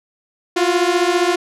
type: beating tone pair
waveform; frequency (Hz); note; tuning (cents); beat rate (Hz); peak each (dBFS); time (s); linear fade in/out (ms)
sawtooth; 345.1 / 360.1; F4 / F#4; -21 / -47; 15; -13; 0.56-1.36; 10
effects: low-pass 8000 Hz 12 dB/octave